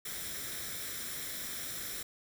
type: noise with comb filter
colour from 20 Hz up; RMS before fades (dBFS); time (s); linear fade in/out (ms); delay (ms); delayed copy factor
white; -40; 0.05-2.03; 5; 0.54; +0.6
effects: none